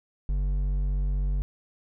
triangle tone with hard clipping, 48 Hz, G1, 36 cents flat, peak -25 dBFS, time 0.29-1.42 s, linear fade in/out 0 ms, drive 10 dB, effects none

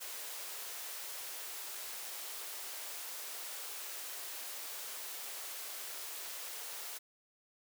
white high-pass noise, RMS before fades -44 dBFS, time 0-6.99 s, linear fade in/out 20 ms, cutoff 390 Hz, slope 24 dB/octave, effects none

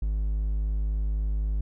triangle tone, 51.91 Hz, G#1, in tune, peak -22 dBFS, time 0.02-1.61 s, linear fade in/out 5 ms, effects none

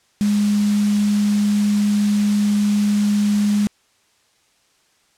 sine tone in noise, 206.4 Hz, G#3, 10 cents flat, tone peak -14 dBFS, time 0.21-3.67 s, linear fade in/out 0 ms, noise white, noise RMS -31 dBFS, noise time 0.21-3.67 s, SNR +14 dB, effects white hiss -60 dBFS RMS until 5.17 s + low-pass 8000 Hz 12 dB/octave

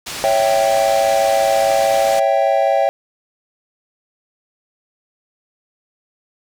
white low-pass noise, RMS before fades -28 dBFS, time 0.06-2.2 s, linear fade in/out 10 ms, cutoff 6900 Hz, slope 12 dB/octave
triangle chord, C# diminished, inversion none, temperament equal, 554.4 / 659.3 / 784 Hz, C#5 / E5 / G5, 0 / 0 / 0 cents, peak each -15 dBFS, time 0.24-2.89 s, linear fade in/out 0 ms
effects none

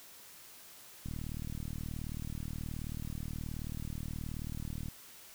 click train, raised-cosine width 5 ms, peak -28 dBFS, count 149, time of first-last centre 1.06-4.884 s, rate 38.7 Hz, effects white hiss -54 dBFS RMS until 5.34 s

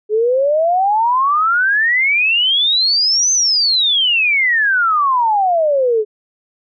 sine exponential two-way sweep, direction up then down, 415.3 to 6272 to 415.3 Hz, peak -11 dBFS, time 0.09-6.05 s, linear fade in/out 50 ms, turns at 3.32 s, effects none

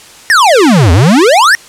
square exponential two-way sweep, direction down then up, 1905 to 79.2 to 1905 Hz, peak -4 dBFS, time 0.3-1.55 s, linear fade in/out 0 ms, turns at 0.92 s, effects white hiss -35 dBFS RMS until 1.68 s + low-pass 9000 Hz 12 dB/octave

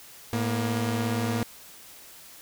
sawtooth tone pair together, 110 / 237 Hz, A2 / A#3, 0 / +29 cents, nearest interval octave + minor second, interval 1329 cents, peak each -24 dBFS, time 0.33-1.43 s, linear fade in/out 0 ms, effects white hiss -48 dBFS RMS until 2.41 s

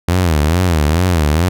sawtooth tone with vibrato, 82.41 Hz, E2, in tune, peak -7 dBFS, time 0.08-1.49 s, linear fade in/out 5 ms, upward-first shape sine, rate 2.3 Hz, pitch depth 200 cents each way, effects none

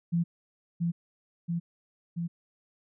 sine tone with echo, 170 Hz, F3, 46 cents flat, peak -23 dBFS, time 0.12-0.24 s, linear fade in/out 20 ms, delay 680 ms, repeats 3, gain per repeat -2 dB, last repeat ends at 2.28 s, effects none

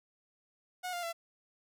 sawtooth tone with pitch steps, 728 / 700.4 / 673.8 Hz, F#5 / F5 / E5, -28 / +5 / +38 cents, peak -32 dBFS, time 0.83-1.13 s, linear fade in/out 20 ms, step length 100 ms, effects none

